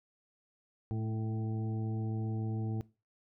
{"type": "harmonic tone with a mistuned harmonic", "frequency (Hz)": 110.6, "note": "A2", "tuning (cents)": 9, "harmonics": [1, 2, 3, 4, 6, 7], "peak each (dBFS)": [-33, -40, -43, -48, -58, -51], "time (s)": [0.91, 2.81], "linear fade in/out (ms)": 0, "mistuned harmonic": 2, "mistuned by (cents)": -26, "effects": ["noise-tail reverb RT60 0.3 s tail -20 dB re dry"]}